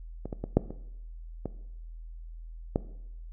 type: clicks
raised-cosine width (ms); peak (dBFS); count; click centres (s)
2; -22 / -21 / -19 / -6 / -25 / -18 / -11; 7; 0.256 / 0.328 / 0.44 / 0.57 / 0.706 / 1.457 / 2.759
effects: noise-tail reverb RT60 0.8 s tail -17 dB re dry + added 41 Hz sine -40 dBFS peak until 3.32 s